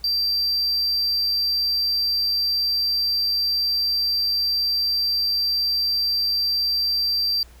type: tone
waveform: triangle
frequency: 4699 Hz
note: D8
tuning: in tune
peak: -18 dBFS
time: 0.04-7.43 s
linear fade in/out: 2 ms
effects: added 60 Hz sine -45 dBFS peak until 7.6 s + pink hiss -53 dBFS RMS until 7.6 s